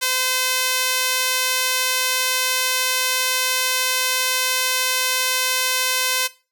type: tone with high-pass filter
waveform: sawtooth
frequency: 513 Hz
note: C5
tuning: 34 cents flat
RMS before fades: -21 dBFS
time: 0.01-6.28 s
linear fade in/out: 20 ms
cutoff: 1900 Hz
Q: 0.54
effects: noise-tail reverb RT60 0.3 s tail -17 dB re dry